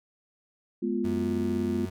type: chord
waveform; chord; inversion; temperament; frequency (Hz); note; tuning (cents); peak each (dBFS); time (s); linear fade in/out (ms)
sine; F diminished; first; equal with one note detuned; 210.7 / 246.9 / 349.2; Ab3 / Cb4 / F4; +25 / 0 / 0; -30; 0.82-1.86; 10
type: tone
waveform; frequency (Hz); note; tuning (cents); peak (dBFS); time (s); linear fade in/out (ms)
35% pulse; 92.5; F#2; 0; -33; 1.04-1.9; 10
effects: none